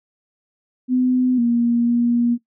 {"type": "tone with pitch steps", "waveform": "sine", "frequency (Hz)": [253, 236.6, 238.3], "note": ["B3", "A#3", "A#3"], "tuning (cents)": [42, 26, 38], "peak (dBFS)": -14, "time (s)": [0.88, 2.38], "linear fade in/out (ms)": 50, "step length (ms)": 500, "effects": ["noise-tail reverb RT60 0.1 s tail -17 dB re dry"]}